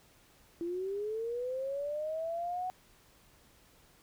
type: linear sweep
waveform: sine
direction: up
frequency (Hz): 334.2 to 744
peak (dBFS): -33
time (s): 0.61-2.7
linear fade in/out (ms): 0
effects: pink hiss -63 dBFS RMS until 4.02 s